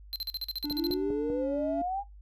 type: tone bursts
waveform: square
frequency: 4104 Hz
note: C8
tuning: 34 cents flat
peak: -32 dBFS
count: 12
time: 0.13-0.939 s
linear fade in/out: 0 ms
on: 28 ms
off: 43 ms
type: tone with pitch glide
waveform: triangle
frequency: 293.7 to 283.5 Hz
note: D4 to C#4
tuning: 0 to +39 cents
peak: -29 dBFS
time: 0.64-1.82 s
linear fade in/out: 5 ms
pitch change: -61 cents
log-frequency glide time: 1.39-1.46 s
type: click train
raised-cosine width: 2 ms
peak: -26 dBFS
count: 4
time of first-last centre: 0.71-1.302 s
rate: 5.07 Hz
type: exponential sweep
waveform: sine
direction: up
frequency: 314.8 to 823 Hz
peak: -29 dBFS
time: 0.75-2.04 s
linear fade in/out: 50 ms
effects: noise-tail reverb RT60 0.2 s tail -21 dB re dry + added 50 Hz sine -47 dBFS peak until 2.21 s